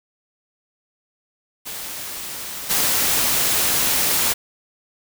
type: noise with level steps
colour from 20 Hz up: white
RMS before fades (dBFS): -31 / -19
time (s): 1.65-4.34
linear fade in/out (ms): 20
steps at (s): 2.69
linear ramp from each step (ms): 20
effects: none